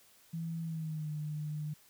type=tone with pitch glide; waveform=sine; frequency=164.81 to 151.13 Hz; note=E3 to D3; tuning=0 to +50 cents; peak=-35 dBFS; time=0.33-1.74 s; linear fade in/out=10 ms; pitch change=-150 cents; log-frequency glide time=0.62-1.12 s; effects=white hiss -63 dBFS RMS until 1.89 s